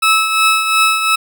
20% pulse tone with tremolo, 1300 Hz, E6, 24 cents flat, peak -3 dBFS, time 0.02-1.16 s, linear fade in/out 10 ms, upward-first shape triangle, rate 2.8 Hz, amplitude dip 60%, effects none

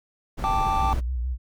brown noise, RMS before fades -29 dBFS, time 0.37-1.01 s, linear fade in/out 20 ms
triangle chord, G suspended second, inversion none, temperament equal, 784 / 880 / 1174.7 Hz, G5 / A5 / D6, 0 / 0 / 0 cents, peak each -24 dBFS, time 0.44-0.93 s, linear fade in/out 0 ms
sine tone with vibrato, 61.74 Hz, B1, in tune, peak -24 dBFS, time 0.76-1.38 s, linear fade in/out 50 ms, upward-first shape square, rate 6.2 Hz, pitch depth 70 cents each way
effects none

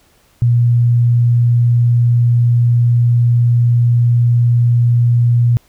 sine tone, 119.6 Hz, A#2, 45 cents sharp, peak -8 dBFS, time 0.42-5.57 s, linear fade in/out 0 ms, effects pink hiss -53 dBFS RMS until 5.68 s

